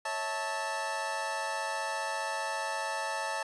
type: chord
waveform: 25% pulse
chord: A major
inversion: first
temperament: equal with one note detuned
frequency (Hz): 554.4 / 649.4 / 880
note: C#5 / E5 / A5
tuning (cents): 0 / -26 / 0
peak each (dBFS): -36 / -35 / -30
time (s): 0.05-3.43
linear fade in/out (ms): 5
effects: resampled to 24000 Hz